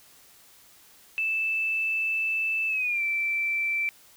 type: tone with pitch glide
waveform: sine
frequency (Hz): 2637 to 2336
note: E7 to D7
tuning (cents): 0 to -10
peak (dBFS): -24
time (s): 1.18-3.89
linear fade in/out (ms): 0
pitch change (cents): -210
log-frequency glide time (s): 2.68-3.02
effects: white hiss -55 dBFS RMS until 4.16 s